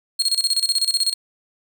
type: tone with tremolo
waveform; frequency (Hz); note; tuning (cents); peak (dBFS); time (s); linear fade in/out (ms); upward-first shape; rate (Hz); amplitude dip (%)
35% pulse; 4265; C8; +32; -14; 0.19-1.14; 10; square; 16; 80
effects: none